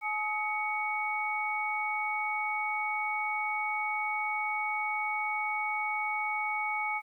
sine tone cluster, 851 / 1266 / 2230 Hz, G#5 / D#6 / C#7, +42 / +30 / +10 cents, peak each -33 / -38 / -32 dBFS, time 0.01-7.02 s, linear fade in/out 50 ms, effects 11-bit

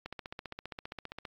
click train, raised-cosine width 0.3 ms, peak -24 dBFS, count 19, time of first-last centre 0.06-1.252 s, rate 15.1 Hz, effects AAC 64 kbps

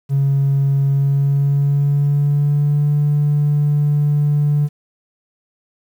triangle tone with pitch glide, 138.59 to 146.66 Hz, C#3 to D3, 0 to -2 cents, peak -9 dBFS, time 0.09-4.69 s, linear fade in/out 50 ms, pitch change +98 cents, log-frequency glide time 0.89-2.91 s, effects tanh soft clip ceiling -9 dBFS + 8-bit

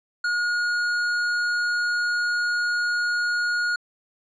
sine tone with hard clipping, 1440 Hz, F#6, 47 cents flat, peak -23 dBFS, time 0.24-3.76 s, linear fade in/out 5 ms, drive 10 dB, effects low-pass 7000 Hz 12 dB/octave

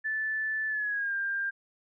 sine tone with pitch glide, 1750 to 1595.5 Hz, A6 to G6, -10 to +30 cents, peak -28 dBFS, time 0.04-1.51 s, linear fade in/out 20 ms, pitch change -160 cents, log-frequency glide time 0.68-1.14 s, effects none

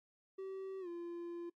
triangle tone with pitch glide, 383.7 to 343.8 Hz, G4 to F4, -37 to -27 cents, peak -40 dBFS, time 0.38-1.5 s, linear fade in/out 10 ms, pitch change -190 cents, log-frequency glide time 0.8-0.88 s, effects noise-tail reverb RT60 0.1 s tail -25 dB re dry + AAC 64 kbps

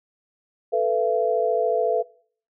sine chord, A suspended second, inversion none, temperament equal with one note detuned, 440 / 493.9 / 676.6 Hz, A4 / B4 / E5, 0 / 0 / +45 cents, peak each -23 dBFS, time 0.72-2.03 s, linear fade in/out 20 ms, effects noise-tail reverb RT60 0.5 s tail -21 dB re dry

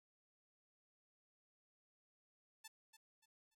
5% pulse tone with echo, 880 Hz, A5, in tune, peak -40 dBFS, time 2.64-2.68 s, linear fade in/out 10 ms, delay 290 ms, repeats 3, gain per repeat -10 dB, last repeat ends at 3.55 s, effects none

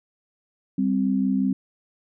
sine tone pair together, 196 / 261.6 Hz, G3 / C4, 0 / 0 cents, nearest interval perfect fourth, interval 500 cents, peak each -22 dBFS, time 0.78-1.53 s, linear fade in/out 5 ms, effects none

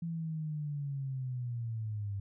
sine linear sweep, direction down, 168.8 to 98 Hz, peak -34 dBFS, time 0.02-2.2 s, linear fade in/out 5 ms, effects none

